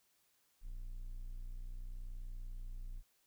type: tone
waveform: triangle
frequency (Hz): 30.32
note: B0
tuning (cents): -31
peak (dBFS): -40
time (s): 0.61-3.03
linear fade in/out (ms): 50
effects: white hiss -75 dBFS RMS until 3.26 s